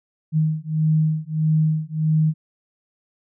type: beating tone pair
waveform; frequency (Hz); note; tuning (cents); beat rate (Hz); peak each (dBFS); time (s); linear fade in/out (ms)
sine; 155.56 / 157.16; D#3 / D#3; 0 / +18; 1.6; -20 / -20; 0.32-2.34; 50
effects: none